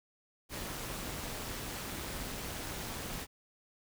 pink noise with amplitude modulation, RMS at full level -38 dBFS, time 0.49-3.27 s, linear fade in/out 50 ms, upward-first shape sine, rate 200 Hz, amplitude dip 55%, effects none

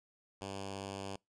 5% pulse tone with notch filter, 98 Hz, G2, in tune, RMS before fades -43 dBFS, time 0.41-1.16 s, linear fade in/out 5 ms, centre 1300 Hz, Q 2, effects noise-tail reverb RT60 0.2 s tail -26 dB re dry + resampled to 22050 Hz

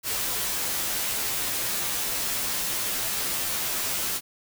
white noise with comb filter, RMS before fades -28 dBFS, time 0.03-4.21 s, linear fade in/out 50 ms, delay 13 ms, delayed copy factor -0.7, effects none

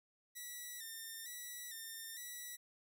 5% pulse tone with vibrato, 1878 Hz, A#6, 12 cents sharp, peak -36 dBFS, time 0.35-2.57 s, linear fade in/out 20 ms, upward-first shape square, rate 1.1 Hz, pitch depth 64 cents each way, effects none

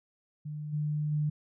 sine tone with level steps, 150.2 Hz, D3, 39 cents sharp, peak -35 / -28 / -26 dBFS, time 0.45-1.3 s, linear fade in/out 10 ms, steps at 0.72 / 1.11 s, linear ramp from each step 20 ms, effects none

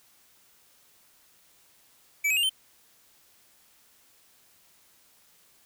square tone with pitch steps, 2305 / 2543 / 2805 / 3095 Hz, D7 / D#7 / F7 / G7, -33 / +37 / +7 / -23 cents, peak -23 dBFS, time 2.24-2.496 s, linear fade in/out 10 ms, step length 64 ms, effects white hiss -61 dBFS RMS until 5.65 s

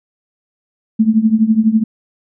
sine tone with tremolo, 220.2 Hz, A3, 2 cents sharp, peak -5 dBFS, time 0.99-1.84 s, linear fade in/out 10 ms, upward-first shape triangle, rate 12 Hz, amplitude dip 90%, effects none

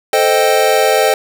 square chord, A half-diminished seventh, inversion none, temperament equal, 440 / 523.3 / 622.3 / 784 Hz, A4 / C5 / Eb5 / G5, 0 / 0 / 0 / 0 cents, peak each -16 dBFS, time 0.13-1.14 s, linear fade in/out 2 ms, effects none

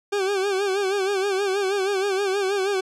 40% pulse tone with vibrato, 392 Hz, G4, in tune, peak -20 dBFS, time 0.12-2.81 s, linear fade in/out 10 ms, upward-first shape sine, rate 6.3 Hz, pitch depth 81 cents each way, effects low-pass 8000 Hz 12 dB/octave

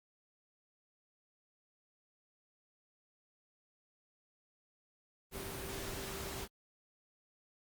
sine tone in noise, 390.2 Hz, G4, 8 cents flat, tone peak -48 dBFS, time 5.31-6.48 s, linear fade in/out 50 ms, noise pink, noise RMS -43 dBFS, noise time 5.31-6.48 s, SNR -8 dB, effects Opus 32 kbps

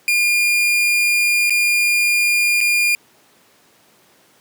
40% pulse tone with dropouts, 2415 Hz, D7, 48 cents sharp, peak -13 dBFS, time 0.08-2.95 s, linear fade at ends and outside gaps 1 ms, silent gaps 1.497-1.505 / 2.606-2.611 s, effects pink hiss -53 dBFS RMS until 4.4 s + high-pass 200 Hz 12 dB/octave

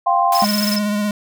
sine chord, F suspended second, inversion none, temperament just, 698.5 / 785.8 / 1047.7 Hz, F5 / G5 / C6, 0 / +4 / +2 cents, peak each -17 dBFS, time 0.06-0.45 s, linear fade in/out 10 ms
white high-pass noise, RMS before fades -27 dBFS, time 0.32-0.76 s, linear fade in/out 2 ms, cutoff 1000 Hz, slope 48 dB/octave
sine tone bursts, 5190 Hz, E8, 28 cents flat, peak -19 dBFS, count 10, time 0.35-0.785 s, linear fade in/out 0 ms, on 21 ms, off 25 ms
square tone with vibrato, 207.7 Hz, G#3, in tune, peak -18 dBFS, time 0.42-1.11 s, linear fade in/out 2 ms, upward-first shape sine, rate 16 Hz, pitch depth 24 cents each way
effects none

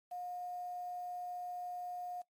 sine tone with quantisation, 716 Hz, F5, 43 cents sharp, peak -40 dBFS, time 0.11-2.22 s, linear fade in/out 10 ms, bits 10, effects noise-tail reverb RT60 0.1 s tail -19 dB re dry + MP3 64 kbps

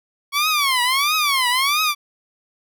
15% pulse tone with vibrato, 1108.7 Hz, C#6, in tune, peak -10 dBFS, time 0.32-1.95 s, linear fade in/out 50 ms, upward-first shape triangle, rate 1.5 Hz, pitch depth 250 cents each way, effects none

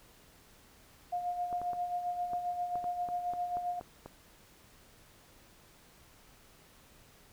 sine tone with tremolo, 710 Hz, F5, 28 cents sharp, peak -30 dBFS, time 1.12-3.8 s, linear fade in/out 10 ms, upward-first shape sine, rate 7.5 Hz, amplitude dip 55%
clicks, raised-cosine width 1 ms, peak -30 dBFS, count 11, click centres 1.528 / 1.616 / 1.733 / 2.334 / 2.756 / 2.842 / 3.088 / 3.336 / 3.57 / 3.811 / 4.06 s
effects pink hiss -60 dBFS RMS until 7.32 s

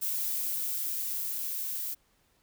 violet noise with level ramp, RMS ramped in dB -31 to -35 dBFS, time 0.01-1.95 s, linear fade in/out 20 ms, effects pink hiss -69 dBFS RMS until 2.42 s

